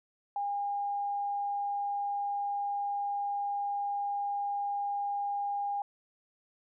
sine tone, 810 Hz, G#5, 43 cents flat, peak -30 dBFS, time 0.36-5.82 s, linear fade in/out 2 ms, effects none

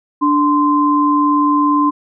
sine tone pair together, 293.7 / 1038.2 Hz, D4 / C6, 0 / -14 cents, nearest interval octave + minor seventh, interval 2186 cents, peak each -13 dBFS, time 0.21-1.91 s, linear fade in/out 20 ms, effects none

